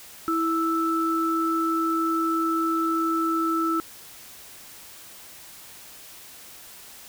sine tone pair together, 327.4 / 1318.5 Hz, E4 / E6, -12 / 0 cents, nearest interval 2 octaves, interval 2412 cents, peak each -24 / -24 dBFS, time 0.28-3.8 s, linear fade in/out 0 ms, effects white hiss -45 dBFS RMS until 7.08 s

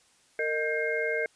sine tone cluster, 459.4 / 617 / 1582 / 2135 Hz, A#4 / D#5 / G6 / C7, -25 / -15 / +15 / +34 cents, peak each -30 / -33 / -32 / -32 dBFS, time 0.39-1.26 s, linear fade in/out 2 ms, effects white hiss -63 dBFS RMS until 1.35 s + resampled to 22050 Hz

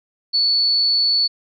sine tone, 4443 Hz, C#8, 3 cents sharp, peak -14 dBFS, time 0.33-1.28 s, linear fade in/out 20 ms, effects none

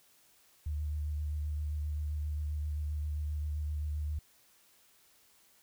sine tone with vibrato, 75 Hz, D2, 37 cents sharp, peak -32 dBFS, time 0.66-4.19 s, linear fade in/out 5 ms, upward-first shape sine, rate 7.6 Hz, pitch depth 20 cents each way, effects white hiss -65 dBFS RMS until 5.62 s

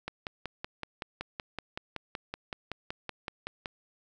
click train, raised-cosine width 0.3 ms, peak -19 dBFS, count 20, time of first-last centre 0.08-3.658 s, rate 5.31 Hz, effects none

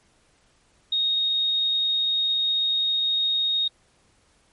sine tone, 3729 Hz, A#7, in tune, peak -20 dBFS, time 0.92-3.68 s, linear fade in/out 5 ms, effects pink hiss -62 dBFS RMS until 4.52 s + MP3 48 kbps

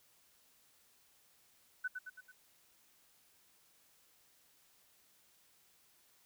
sine tone with echo, 1500 Hz, F#6, 23 cents sharp, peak -34 dBFS, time 1.84-1.88 s, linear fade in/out 10 ms, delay 110 ms, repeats 4, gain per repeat -5 dB, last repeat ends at 2.32 s, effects white hiss -69 dBFS RMS until 6.25 s

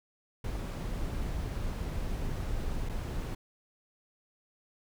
brown noise with dropouts, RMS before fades -34 dBFS, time 0.44-3.35 s, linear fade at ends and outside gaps 5 ms, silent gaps 2.89-2.894 s, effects none

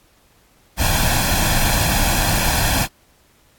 pink noise with comb filter, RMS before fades -17 dBFS, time 0.77-2.88 s, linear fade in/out 50 ms, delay 1.2 ms, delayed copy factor +0.7, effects pink hiss -56 dBFS RMS until 3.58 s + AAC 64 kbps

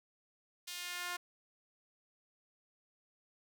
sawtooth tone with high-pass filter sweep, 354.3 Hz, F4, 25 cents sharp, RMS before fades -42 dBFS, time 0.67-1.17 s, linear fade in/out 10 ms, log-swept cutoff 3600 to 1100 Hz, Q 1.1, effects none

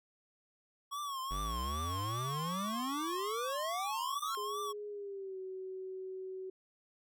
square tone with vibrato, 1108.7 Hz, C#6, in tune, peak -38 dBFS, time 0.91-4.73 s, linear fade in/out 20 ms, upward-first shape triangle, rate 2.5 Hz, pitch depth 120 cents each way
square exponential sweep, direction up, 45.75 to 1388 Hz, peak -38 dBFS, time 1.31-4.35 s, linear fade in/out 0 ms
sine tone with pitch glide, 415.4 to 376.5 Hz, G#4 to F#4, 0 to +30 cents, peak -40 dBFS, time 4.37-6.5 s, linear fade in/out 5 ms, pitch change -170 cents, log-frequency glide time 4.88-5.38 s
effects none

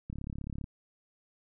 click train, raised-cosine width 5 ms, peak -26 dBFS, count 20, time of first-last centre 0.1-0.641 s, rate 35.1 Hz, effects none

